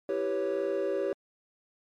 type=chord; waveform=triangle; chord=C# half-diminished seventh; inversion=first; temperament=equal; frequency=329.6 / 392 / 493.9 / 554.4 Hz; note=E4 / G4 / B4 / C#5; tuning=0 / 0 / 0 / 0 cents; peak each=-34 / -28 / -33 / -29 dBFS; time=0.09-1.13 s; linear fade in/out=2 ms; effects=tanh soft clip ceiling -19 dBFS + MP3 64 kbps